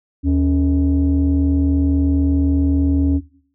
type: tone pair together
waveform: sine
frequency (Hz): 77.79 / 277.2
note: D#2 / C#4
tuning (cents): 0 / 0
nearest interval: octave + minor seventh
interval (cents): 2200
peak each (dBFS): -14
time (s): 0.23-3.21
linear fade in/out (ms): 50
effects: noise-tail reverb RT60 0.5 s tail -17 dB re dry + tanh soft clip ceiling -9 dBFS